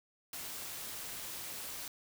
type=noise with amplitude modulation; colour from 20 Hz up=white; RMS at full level=-41 dBFS; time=0.33-1.88 s; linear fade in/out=2 ms; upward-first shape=sine; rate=218 Hz; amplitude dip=50%; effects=none